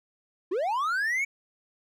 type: linear sweep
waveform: triangle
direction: up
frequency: 325.1 to 2273 Hz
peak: -23 dBFS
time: 0.51-1.25 s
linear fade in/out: 10 ms
effects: none